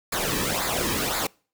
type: noise with flanger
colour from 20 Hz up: pink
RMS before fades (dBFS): -26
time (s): 0.12-1.27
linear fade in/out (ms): 5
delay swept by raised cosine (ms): 0.34 to 1.44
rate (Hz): 1.9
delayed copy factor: -0.7
effects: noise-tail reverb RT60 0.4 s tail -26 dB re dry